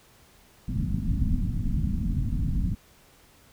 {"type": "low-pass noise", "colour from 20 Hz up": "pink", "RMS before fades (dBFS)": -26, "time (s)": [0.68, 2.75], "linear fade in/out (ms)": 5, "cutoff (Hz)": 250, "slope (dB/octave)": 48, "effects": ["pink hiss -57 dBFS RMS until 3.52 s"]}